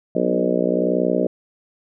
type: harmonic tone with a mistuned harmonic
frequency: 61.1 Hz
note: B1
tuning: 18 cents flat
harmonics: 3 / 4 / 5 / 6 / 7 / 8 / 9 / 10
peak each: -25 / -25 / -25 / -25 / -25 / -25 / -25 / -25 dBFS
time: 0.15-1.27 s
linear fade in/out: 5 ms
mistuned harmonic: 4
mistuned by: +15 cents
effects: none